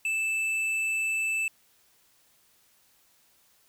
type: tone with hard clipping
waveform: triangle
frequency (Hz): 2637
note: E7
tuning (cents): 0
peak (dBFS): -27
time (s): 0.05-1.48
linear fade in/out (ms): 2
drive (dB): 10
effects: white hiss -64 dBFS RMS until 3.68 s